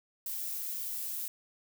violet noise, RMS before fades -37 dBFS, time 0.26-1.28 s, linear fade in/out 2 ms, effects none

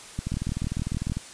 two click trains, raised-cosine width 5 ms, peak -16 / -16 dBFS, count 7 / 19, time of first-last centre 0.19-1.098 / 0.27-1.17 s, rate 6.61 / 20 Hz, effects white hiss -44 dBFS RMS until 1.33 s + resampled to 22050 Hz

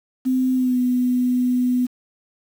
sine tone with pitch glide, 257.1 to 249.1 Hz, C4 to B3, -30 to +15 cents, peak -16 dBFS, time 0.25-1.87 s, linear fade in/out 20 ms, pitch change -55 cents, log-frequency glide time 0.55-0.78 s, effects 7-bit

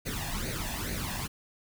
pink noise with flanger, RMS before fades -34 dBFS, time 0.05-1.28 s, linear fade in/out 20 ms, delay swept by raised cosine 0.46 to 1.17 ms, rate 2.3 Hz, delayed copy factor +0.7, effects none

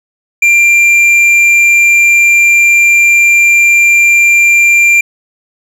sine tone with tanh clipping, 2377 Hz, D7, 20 cents sharp, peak -5 dBFS, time 0.42-5.01 s, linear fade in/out 5 ms, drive 7 dB, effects none

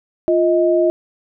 sine tone pair together, 349.2 / 630 Hz, F4 / D#5, 0 / +21 cents, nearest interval minor seventh, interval 1021 cents, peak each -14 / -15 dBFS, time 0.28-0.9 s, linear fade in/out 0 ms, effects none

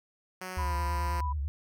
5% pulse tone with pitch glide, 185 to 174.62 Hz, F#3 to F3, 0 to 0 cents, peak -26 dBFS, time 0.41-1.21 s, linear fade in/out 5 ms, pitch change -100 cents, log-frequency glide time 0.55-0.74 s
sine tone with vibrato, 72.5 Hz, D2, 22 cents flat, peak -29 dBFS, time 0.57-1.48 s, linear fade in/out 0 ms, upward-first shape sine, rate 9.2 Hz, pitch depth 120 cents each way
sine tone, 987.8 Hz, B5, in tune, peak -33 dBFS, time 0.58-1.33 s, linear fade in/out 10 ms
effects none

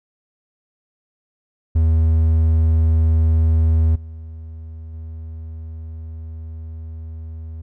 triangle tone with level steps, 80.3 Hz, E2, 45 cents flat, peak -10 / -29 / -27 dBFS, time 1.75-7.62 s, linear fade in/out 10 ms, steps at 3.95 / 4.93 s, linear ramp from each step 10 ms, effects none

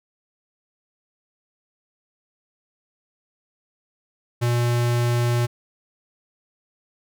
square tone, 120 Hz, B2, 49 cents flat, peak -19 dBFS, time 4.41-5.47 s, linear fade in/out 20 ms, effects none

